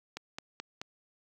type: click train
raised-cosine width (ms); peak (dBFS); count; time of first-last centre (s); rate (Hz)
0.2; -21; 4; 0.17-0.815; 4.65
effects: high-pass 100 Hz 12 dB/octave + 9-bit